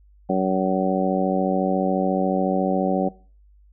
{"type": "harmonic tone", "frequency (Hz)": 94.1, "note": "F#2", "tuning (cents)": 30, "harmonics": [2, 3, 4, 5, 6, 7, 8], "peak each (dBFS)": [-23, -26, -28, -29, -25, -35, -26], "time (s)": [0.29, 3.09], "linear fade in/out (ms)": 10, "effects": ["noise-tail reverb RT60 0.4 s tail -22 dB re dry", "added 50 Hz sine -50 dBFS peak until 3.72 s"]}